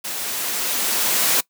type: noise with level ramp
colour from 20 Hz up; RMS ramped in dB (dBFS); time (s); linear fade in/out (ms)
white; -28 to -17; 0.04-1.41; 10
effects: noise-tail reverb RT60 0.1 s tail -21 dB re dry + high-pass 200 Hz 12 dB/octave